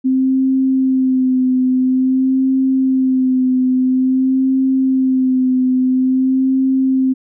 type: tone with vibrato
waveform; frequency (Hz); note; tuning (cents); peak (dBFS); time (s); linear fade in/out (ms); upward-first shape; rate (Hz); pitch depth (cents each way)
sine; 260; C4; -11; -11; 0.04-7.14; 20; sine; 0.49; 28
effects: none